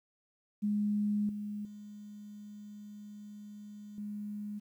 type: tone with level steps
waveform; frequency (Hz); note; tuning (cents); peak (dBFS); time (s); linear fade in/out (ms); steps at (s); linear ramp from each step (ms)
sine; 207.7; G#3; 0; -28 / -36 / -45 / -37; 0.62-4.6; 20; 1.29 / 1.65 / 3.98; 2
effects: 11-bit